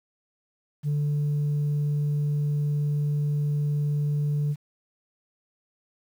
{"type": "tone", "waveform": "sine", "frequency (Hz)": 146.83, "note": "D3", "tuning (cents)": 0, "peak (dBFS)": -20, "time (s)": [0.83, 4.56], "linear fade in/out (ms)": 50, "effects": ["tanh soft clip ceiling -21 dBFS", "9-bit"]}